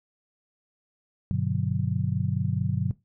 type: chord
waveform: sine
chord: G major seventh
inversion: none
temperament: just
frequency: 98 / 122.5 / 147 / 183.75 Hz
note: G2 / B2 / D3 / F#3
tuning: 0 / -14 / +2 / -12 cents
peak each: -29 dBFS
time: 1.31-2.91 s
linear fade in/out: 0 ms
effects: noise-tail reverb RT60 0.2 s tail -18 dB re dry